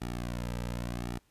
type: tone with flanger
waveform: sawtooth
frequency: 59.8 Hz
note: A#1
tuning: 45 cents sharp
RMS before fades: -36 dBFS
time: 0.01-1.19 s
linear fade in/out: 10 ms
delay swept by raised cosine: 1.9 to 2.79 ms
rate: 0.87 Hz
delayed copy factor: -0.95
effects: pink hiss -70 dBFS RMS until 1.3 s + resampled to 32000 Hz